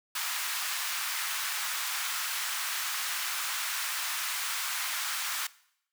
pink high-pass noise, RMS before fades -33 dBFS, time 0.15-5.47 s, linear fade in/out 5 ms, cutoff 1100 Hz, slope 24 dB/octave, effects noise-tail reverb RT60 0.7 s tail -20 dB re dry

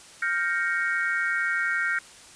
sine chord, G half-diminished seventh, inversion third, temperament equal, 1396.9 / 1568 / 1864.7 / 2217 Hz, F6 / G6 / Bb6 / Db7, 0 / 0 / 0 / 0 cents, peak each -28 / -28 / -28 / -33 dBFS, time 0.22-1.99 s, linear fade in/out 5 ms, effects white hiss -48 dBFS RMS until 2.35 s + resampled to 22050 Hz

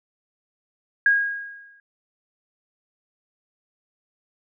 sine tone with exponential decay, 1636 Hz, G#6, 26 cents flat, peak -12 dBFS, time 1.06-1.8 s, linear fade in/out 2 ms, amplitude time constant 160 ms, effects none

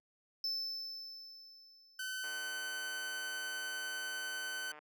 triangle tone with exponential decay, 5274 Hz, E8, in tune, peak -32 dBFS, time 0.44-2.51 s, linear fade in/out 2 ms, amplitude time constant 450 ms
sawtooth tone, 1520 Hz, F#6, 46 cents sharp, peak -35 dBFS, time 1.99-4.72 s, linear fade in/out 5 ms
click train, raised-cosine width 0.5 ms, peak -37 dBFS, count 386, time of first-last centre 2.24-4.79 s, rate 151 Hz
effects added 74 Hz sine -70 dBFS peak until 4.83 s + high-pass 400 Hz 12 dB/octave

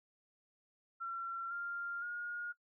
sine tone with pitch steps, 1361 / 1395.2 / 1430.3 Hz, F6 / F6 / F6, -45 / -2 / +41 cents, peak -38 dBFS, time 1-2.53 s, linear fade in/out 20 ms, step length 510 ms, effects noise-tail reverb RT60 0.1 s tail -23 dB re dry

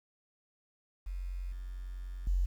sine tone with level steps, 45.26 Hz, F#1, 37 cents flat, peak -35 / -38 / -26 dBFS, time 1.06-2.46 s, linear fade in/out 10 ms, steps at 1.52 / 2.27 s, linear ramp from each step 2 ms, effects 10-bit

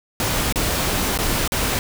pink noise with dropouts, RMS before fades -21 dBFS, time 0.2-1.79 s, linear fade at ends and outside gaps 1 ms, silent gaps 0.525-0.558 / 1.176-1.188 / 1.477-1.52 s, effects none

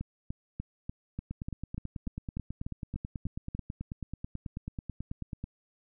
two click trains, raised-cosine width 5 ms, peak -24 / -23 dBFS, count 39 / 13, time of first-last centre 1.31-5.44 / 0.01-3.55 s, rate 9.2 / 3.39 Hz, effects none

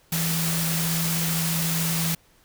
sine tone in noise, 164.8 Hz, E3, in tune, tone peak -25 dBFS, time 0.12-2.15 s, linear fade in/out 5 ms, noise white, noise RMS -27 dBFS, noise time 0.12-2.15 s, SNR -1 dB, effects pink hiss -59 dBFS RMS until 2.44 s

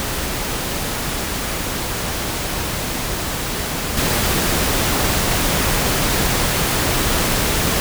pink noise with level steps, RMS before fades -23 / -18 dBFS, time 0-7.8 s, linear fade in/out 0 ms, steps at 3.97 s, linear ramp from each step 2 ms, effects none

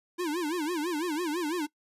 square tone with vibrato, 326 Hz, E4, 19 cents flat, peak -29 dBFS, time 0.18-1.67 s, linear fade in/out 20 ms, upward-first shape sine, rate 6 Hz, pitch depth 190 cents each way, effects noise-tail reverb RT60 0.1 s tail -21 dB re dry + resampled to 32000 Hz

